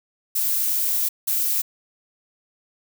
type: noise bursts at uneven times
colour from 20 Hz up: violet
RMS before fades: -22 dBFS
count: 2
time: 0.35-1.09 / 1.27-1.62 s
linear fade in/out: 10 ms
effects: none